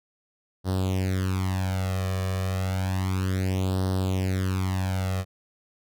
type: tone with flanger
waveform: sawtooth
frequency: 94 Hz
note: F#2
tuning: 28 cents sharp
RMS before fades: -26 dBFS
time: 0.64-5.25 s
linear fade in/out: 50 ms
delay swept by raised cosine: 0.21 to 1.71 ms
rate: 0.31 Hz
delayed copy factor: +0.85
effects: none